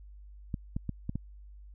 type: clicks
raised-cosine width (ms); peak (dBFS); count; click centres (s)
5; -20; 5; 0.542 / 0.765 / 0.893 / 1.094 / 1.156
effects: added 50 Hz sine -47 dBFS peak until 1.74 s